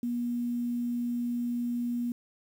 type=tone with quantisation; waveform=sine; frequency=240.2 Hz; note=B3; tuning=48 cents flat; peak=-28 dBFS; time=0.03-2.12 s; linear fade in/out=2 ms; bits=9; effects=none